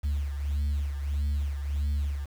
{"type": "beating tone pair", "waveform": "sine", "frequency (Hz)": [71.5, 73.1], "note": ["D2", "D2"], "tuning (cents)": [-46, -7], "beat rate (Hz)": 1.6, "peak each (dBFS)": [-25, -32], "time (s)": [0.03, 2.26], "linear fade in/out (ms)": 20, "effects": ["tanh soft clip ceiling -23 dBFS", "8-bit"]}